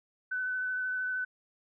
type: tone with vibrato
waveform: sine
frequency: 1507 Hz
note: F#6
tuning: 31 cents sharp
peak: -30 dBFS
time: 0.31-1.25 s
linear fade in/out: 10 ms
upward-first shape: sine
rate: 13 Hz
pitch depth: 13 cents each way
effects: none